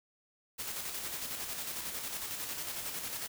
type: noise with tremolo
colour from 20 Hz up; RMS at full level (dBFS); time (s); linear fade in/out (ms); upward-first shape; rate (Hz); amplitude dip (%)
white; -38; 0.58-3.28; 20; square; 11; 35
effects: none